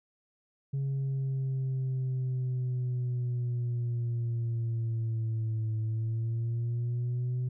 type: exponential two-way sweep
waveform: sine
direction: down then up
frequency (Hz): 137.5 to 109.7 to 126.4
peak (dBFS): -26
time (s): 0.73-7.49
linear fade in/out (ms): 10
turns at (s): 5.78
effects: tanh soft clip ceiling -27 dBFS

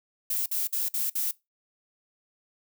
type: noise bursts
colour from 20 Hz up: violet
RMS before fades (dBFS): -28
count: 5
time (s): 0.3-1.312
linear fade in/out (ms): 5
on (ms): 160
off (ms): 53
effects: noise-tail reverb RT60 0.2 s tail -21 dB re dry

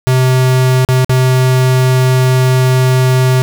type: tone with dropouts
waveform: square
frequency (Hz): 128.9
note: C3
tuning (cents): -26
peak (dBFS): -8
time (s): 0.07-3.42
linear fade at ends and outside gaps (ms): 0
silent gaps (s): 0.849-0.888 / 1.046-1.095
effects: none

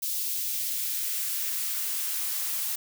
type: noise with high-pass filter sweep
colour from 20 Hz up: blue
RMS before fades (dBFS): -30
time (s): 0.02-2.76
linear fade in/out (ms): 10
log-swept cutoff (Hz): 3800 to 550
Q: 0.91
effects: none

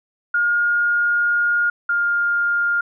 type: tone pair in turn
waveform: sine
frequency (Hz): 1423 / 1407.5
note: F6 / F6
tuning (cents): +32 / +13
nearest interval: unison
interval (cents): 19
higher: first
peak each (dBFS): -15 / -16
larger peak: first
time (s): 0.34-1.7 / 1.89-2.81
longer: first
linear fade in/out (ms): 5
effects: none

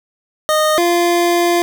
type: tone pair in turn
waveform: 25% pulse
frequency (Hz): 617 / 346.3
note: D#5 / F4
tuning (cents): -15 / -15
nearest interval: minor seventh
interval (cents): 1000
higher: first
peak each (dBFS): -8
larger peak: neither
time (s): 0.49-0.78 / 0.78-1.62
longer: second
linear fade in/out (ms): 0
effects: none

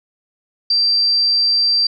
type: tone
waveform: sine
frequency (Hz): 4699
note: D8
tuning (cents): 0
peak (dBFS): -12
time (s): 0.7-1.87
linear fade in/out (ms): 5
effects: none

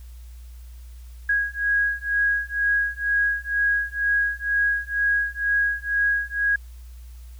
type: beating tone pair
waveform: sine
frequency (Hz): 1648 / 1650.1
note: G#6 / G#6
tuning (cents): -14 / -12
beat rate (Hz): 2.1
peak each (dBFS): -23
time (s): 1.29-6.56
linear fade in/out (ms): 5
effects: added 60 Hz sine -38 dBFS peak until 7.39 s + white hiss -57 dBFS RMS until 7.39 s

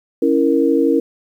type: chord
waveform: sine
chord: A# diminished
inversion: first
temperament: equal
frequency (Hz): 277.2 / 329.6 / 466.2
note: C#4 / E4 / A#4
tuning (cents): 0 / 0 / 0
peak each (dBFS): -16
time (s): 0.22-1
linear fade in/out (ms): 5
effects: 8-bit

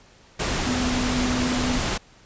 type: tone in noise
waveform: sine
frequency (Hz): 250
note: B3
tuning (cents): +21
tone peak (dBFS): -24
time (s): 0.66-1.79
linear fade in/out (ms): 10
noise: pink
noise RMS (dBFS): -25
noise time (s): 0.39-1.98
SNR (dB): -2
effects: pink hiss -53 dBFS RMS until 2.25 s + resampled to 16000 Hz

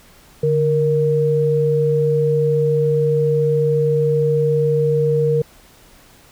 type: tone pair together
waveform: sine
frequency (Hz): 146.83 / 467.2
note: D3 / A#4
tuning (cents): 0 / +4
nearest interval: octave + minor sixth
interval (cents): 2004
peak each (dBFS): -18 / -15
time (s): 0.43-5.42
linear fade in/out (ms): 5
effects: pink hiss -48 dBFS RMS until 6.31 s

